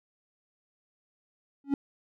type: tone with exponential growth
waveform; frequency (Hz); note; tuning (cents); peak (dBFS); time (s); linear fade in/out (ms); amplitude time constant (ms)
triangle; 278.8; C#4; +10; -17; 1.64-1.74; 2; 21
effects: none

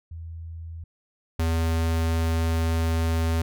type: tone pair in turn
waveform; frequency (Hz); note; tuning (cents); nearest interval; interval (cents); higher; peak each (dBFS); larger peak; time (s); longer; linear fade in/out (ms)
sine / square; 82.41 / 81.97; E2 / E2; 0 / -9; unison; 9; first; -34 / -22; second; 0.11-0.84 / 1.39-3.42; second; 5
effects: none

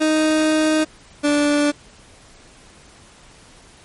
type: tone pair in turn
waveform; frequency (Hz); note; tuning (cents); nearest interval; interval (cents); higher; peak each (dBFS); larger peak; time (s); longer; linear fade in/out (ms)
30% pulse; 311.1 / 292.3; D#4 / D4; 0 / -8; minor second; 108; first; -12; neither; 0-0.85 / 1.23-1.72; first; 20
effects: pink hiss -47 dBFS RMS until 3.84 s + MP3 48 kbps

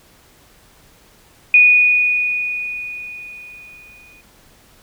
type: tone with exponential decay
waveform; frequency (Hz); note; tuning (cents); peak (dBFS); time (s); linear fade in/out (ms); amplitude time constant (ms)
sine; 2468; D#7; -15; -5; 1.54-4.21; 2; 580
effects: pink hiss -50 dBFS RMS until 4.82 s

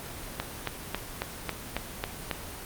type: click train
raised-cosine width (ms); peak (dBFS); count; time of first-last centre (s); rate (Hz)
0.3; -12; 8; 0.4-2.313; 3.66
effects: pink hiss -40 dBFS RMS until 2.65 s + Opus 24 kbps

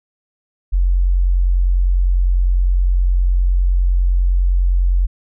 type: tone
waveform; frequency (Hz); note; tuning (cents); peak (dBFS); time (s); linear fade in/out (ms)
sine; 44.94; F#1; -50; -11; 0.72-5.07; 20
effects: none

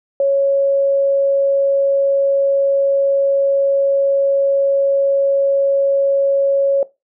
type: tone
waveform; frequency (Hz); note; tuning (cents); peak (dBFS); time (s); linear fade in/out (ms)
sine; 553; C#5; -4; -11; 0.2-6.83; 2
effects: noise-tail reverb RT60 0.2 s tail -17 dB re dry

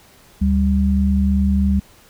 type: tone pair together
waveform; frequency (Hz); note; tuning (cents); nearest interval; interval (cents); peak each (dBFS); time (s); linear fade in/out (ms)
sine; 73.7 / 196.76; D2 / G3; +7 / +7; octave + perfect fourth; 1700; -16; 0.41-1.8; 10
effects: pink hiss -49 dBFS RMS until 2.09 s

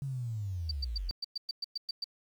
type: linear sweep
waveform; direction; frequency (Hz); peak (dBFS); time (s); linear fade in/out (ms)
sine; down; 141.1 to 39.06; -33; 0.02-1.11; 0
type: tone bursts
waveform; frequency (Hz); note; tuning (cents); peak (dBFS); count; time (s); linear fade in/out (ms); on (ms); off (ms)
sine; 4639; D8; -22; -32; 11; 0.69-2.043; 5; 23; 110
effects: 10-bit

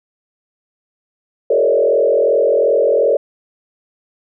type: tone with frequency modulation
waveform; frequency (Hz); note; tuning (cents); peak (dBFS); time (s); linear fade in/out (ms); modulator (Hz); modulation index
sine; 507; B4; +45; -10; 1.5-3.17; 5; 42.7; 2.2
effects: none

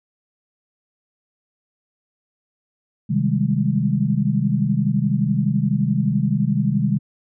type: chord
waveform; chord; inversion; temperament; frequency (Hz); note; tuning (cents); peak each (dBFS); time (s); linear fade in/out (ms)
sine; Ab major seventh; first; equal; 130.81 / 155.56 / 196 / 207.7; C3 / Eb3 / G3 / Ab3; 0 / 0 / 0 / 0; -22; 3.09-6.99; 20
effects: none

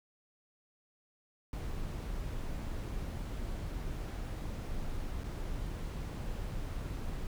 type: noise with dropouts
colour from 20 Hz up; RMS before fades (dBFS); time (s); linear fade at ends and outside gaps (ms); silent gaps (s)
brown; -38; 1.53-7.27; 1; 5.236-5.241
effects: none

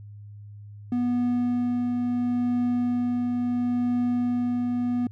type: tone with tremolo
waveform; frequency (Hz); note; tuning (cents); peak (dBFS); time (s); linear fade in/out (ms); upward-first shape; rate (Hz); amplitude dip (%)
triangle; 244.2; B3; -19; -19; 0.92-5.07; 2; triangle; 0.73; 25
effects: added 103 Hz sine -40 dBFS peak until 5.11 s

